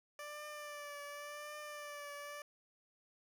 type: tone with vibrato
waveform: 15% pulse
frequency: 587.3 Hz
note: D5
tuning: in tune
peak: -39 dBFS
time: 0.19-2.42 s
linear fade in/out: 2 ms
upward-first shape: triangle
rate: 0.9 Hz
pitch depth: 37 cents each way
effects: none